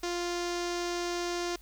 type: tone with low-pass filter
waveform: sawtooth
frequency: 349.2 Hz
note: F4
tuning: in tune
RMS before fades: -33 dBFS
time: 0.03-1.56 s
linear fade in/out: 5 ms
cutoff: 5900 Hz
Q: 2.5
effects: added 44 Hz sine -52 dBFS peak until 1.61 s + white hiss -60 dBFS RMS until 1.61 s